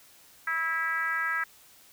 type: tone with frequency modulation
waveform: sine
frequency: 1632 Hz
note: G#6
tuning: 31 cents flat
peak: -26 dBFS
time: 0.47-1.44 s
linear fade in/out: 5 ms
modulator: 329 Hz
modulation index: 1.2
effects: white hiss -56 dBFS RMS until 1.92 s